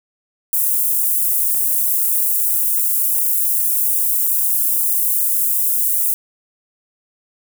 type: high-pass noise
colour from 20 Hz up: white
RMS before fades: -17 dBFS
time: 0.53-6.14 s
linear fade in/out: 0 ms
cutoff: 9800 Hz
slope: 24 dB/octave
effects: none